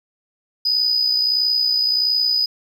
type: tone with amplitude modulation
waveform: triangle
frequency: 4979 Hz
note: D#8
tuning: in tune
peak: -10 dBFS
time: 0.65-2.46 s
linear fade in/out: 10 ms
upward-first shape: sine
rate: 61.5 Hz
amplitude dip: 60%
effects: tanh soft clip ceiling -12 dBFS